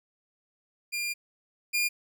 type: tone pair in turn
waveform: sawtooth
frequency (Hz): 2400 / 2415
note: D7 / D7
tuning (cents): +37 / +48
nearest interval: unison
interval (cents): 11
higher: second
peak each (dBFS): -26 / -21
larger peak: second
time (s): 0.92-1.14 / 1.73-1.89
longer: first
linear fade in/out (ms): 20
effects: none